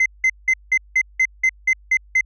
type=tone bursts; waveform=sine; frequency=2063 Hz; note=C7; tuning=25 cents flat; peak=-10 dBFS; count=10; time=0-2.21 s; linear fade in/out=5 ms; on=59 ms; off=180 ms; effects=tanh soft clip ceiling -12 dBFS + added 50 Hz sine -45 dBFS peak until 2.25 s